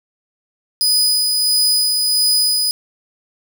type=tone with tremolo; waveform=sawtooth; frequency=4978 Hz; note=D#8; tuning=in tune; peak=-9 dBFS; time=0.81-2.71 s; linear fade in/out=0 ms; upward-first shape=sine; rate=1.5 Hz; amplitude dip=30%; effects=none